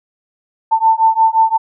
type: beating tone pair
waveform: sine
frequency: 890 / 895.7 Hz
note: A5 / A5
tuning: +20 / +31 cents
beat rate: 5.7 Hz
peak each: -12 dBFS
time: 0.71-1.58 s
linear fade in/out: 20 ms
effects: none